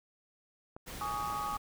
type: clicks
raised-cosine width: 1 ms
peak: -31 dBFS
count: 2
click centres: 0.765 / 1.3 s
type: noise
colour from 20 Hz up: pink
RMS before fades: -44 dBFS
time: 0.86-1.58 s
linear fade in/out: 20 ms
type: chord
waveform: sine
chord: Ab suspended fourth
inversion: none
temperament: equal with one note detuned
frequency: 830.6 / 1127.5 / 1244.5 Hz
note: Ab5 / Db6 / Eb6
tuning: 0 / +29 / 0 cents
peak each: -38 dBFS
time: 1.01-1.57 s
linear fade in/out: 2 ms
effects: none